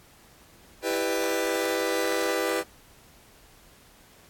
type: chord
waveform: sawtooth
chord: E minor seventh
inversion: none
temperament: just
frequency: 329.6 / 395.6 / 494.4 / 593.3 Hz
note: E4 / G4 / B4 / D5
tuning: 0 / +16 / +2 / +18 cents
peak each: -27 / -26 / -24 / -29 dBFS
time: 0.82-2.64 s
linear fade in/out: 50 ms
effects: pink hiss -55 dBFS RMS until 4.29 s + AAC 64 kbps